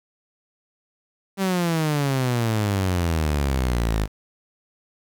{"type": "exponential sweep", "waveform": "sawtooth", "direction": "down", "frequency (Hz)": [197.2, 50.9], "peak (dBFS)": -16, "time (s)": [1.37, 4.08], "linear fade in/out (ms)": 50, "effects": ["8-bit"]}